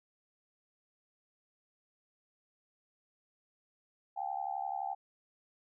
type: tone with amplitude modulation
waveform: sine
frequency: 784 Hz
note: G5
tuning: in tune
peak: -30 dBFS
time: 4.16-4.95 s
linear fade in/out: 20 ms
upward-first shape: sine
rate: 71.7 Hz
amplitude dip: 100%
effects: none